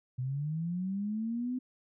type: linear sweep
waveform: sine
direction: up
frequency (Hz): 123.47 to 256.8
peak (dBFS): -31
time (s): 0.18-1.59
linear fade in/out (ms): 10
effects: none